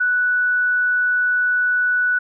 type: tone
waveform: sine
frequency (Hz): 1480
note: F#6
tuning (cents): 0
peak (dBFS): -15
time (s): 0-2.19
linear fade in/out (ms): 10
effects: none